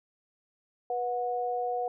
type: tone pair together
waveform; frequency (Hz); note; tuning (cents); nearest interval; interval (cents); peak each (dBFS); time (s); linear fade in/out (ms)
sine; 489 / 730; B4 / F#5; -17 / -24; perfect fifth; 693; -32 / -30; 0.9-1.88; 2
effects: none